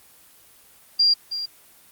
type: tone with echo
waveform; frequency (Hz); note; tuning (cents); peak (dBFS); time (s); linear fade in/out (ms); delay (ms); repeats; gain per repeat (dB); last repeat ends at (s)
sine; 4773; D8; +27; -14; 0.99-1.14; 10; 320; 1; -11; 1.46
effects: white hiss -52 dBFS RMS until 1.91 s + Opus 24 kbps